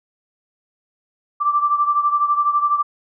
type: beating tone pair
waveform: sine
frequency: 1171 / 1183 Hz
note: D6 / D6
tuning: -5 / +12 cents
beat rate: 12 Hz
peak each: -16 / -21 dBFS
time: 1.4-2.83 s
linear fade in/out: 20 ms
effects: none